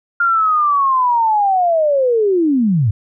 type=linear sweep; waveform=sine; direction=down; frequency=1407 to 94.4 Hz; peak=-11 dBFS; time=0.2-2.91 s; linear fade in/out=5 ms; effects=none